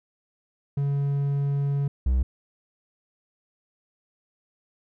triangle tone pair in turn, 140.9 / 63.66 Hz, C#3 / C2, +29 / -47 cents, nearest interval octave + major second, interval 1376 cents, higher first, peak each -20 / -17 dBFS, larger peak second, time 0.77-1.88 / 2.06-2.23 s, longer first, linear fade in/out 5 ms, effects none

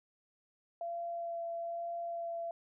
sine tone with vibrato, 680 Hz, F5, 46 cents flat, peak -36 dBFS, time 0.81-2.51 s, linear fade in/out 2 ms, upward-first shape sine, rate 1.1 Hz, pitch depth 11 cents each way, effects none

